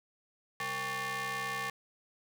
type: ring-modulated tone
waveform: sawtooth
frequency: 329.6 Hz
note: E4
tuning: in tune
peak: -27 dBFS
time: 0.6-1.7 s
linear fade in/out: 2 ms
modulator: 1450 Hz
effects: none